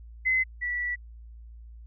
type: tone pair in turn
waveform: sine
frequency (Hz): 2044 / 1954.3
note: C7 / B6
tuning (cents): -41 / -19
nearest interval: minor second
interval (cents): 78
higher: first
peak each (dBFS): -21 / -27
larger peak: first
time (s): 0.25-0.44 / 0.61-0.96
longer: second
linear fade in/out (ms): 20
effects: added 57 Hz sine -43 dBFS peak until 1.86 s